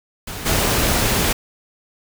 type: noise with level steps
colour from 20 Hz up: pink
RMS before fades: -30 / -18 dBFS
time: 0.27-1.33 s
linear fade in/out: 5 ms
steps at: 0.45 s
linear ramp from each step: 20 ms
effects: none